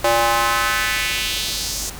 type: tone with high-pass filter sweep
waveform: square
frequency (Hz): 116.54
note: A#2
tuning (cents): 0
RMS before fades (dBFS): -20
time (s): 0.04-1.9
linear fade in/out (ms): 5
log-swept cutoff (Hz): 600 to 6600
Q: 1.9
effects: added 50 Hz sine -35 dBFS peak until 1.99 s + pink hiss -35 dBFS RMS until 1.99 s